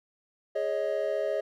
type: chord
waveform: triangle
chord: Ab suspended fourth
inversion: none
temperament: equal with one note detuned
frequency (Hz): 415.3 / 554.4 / 628.8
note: Ab4 / Db5 / Eb5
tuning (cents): 0 / 0 / +18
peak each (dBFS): -31 / -29 / -28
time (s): 0.55-1.41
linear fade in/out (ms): 10
effects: none